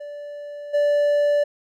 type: tone with level steps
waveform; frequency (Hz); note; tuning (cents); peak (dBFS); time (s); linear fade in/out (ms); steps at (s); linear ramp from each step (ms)
triangle; 583; D5; -13; -30 / -14; 0-1.44; 10; 0.73; 20
effects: none